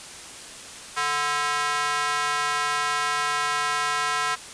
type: tone with high-pass filter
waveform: square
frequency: 146.83 Hz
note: D3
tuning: in tune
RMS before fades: -25 dBFS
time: 0.96-4.36 s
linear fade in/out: 20 ms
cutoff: 1200 Hz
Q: 2
effects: white hiss -40 dBFS RMS until 4.53 s + resampled to 22050 Hz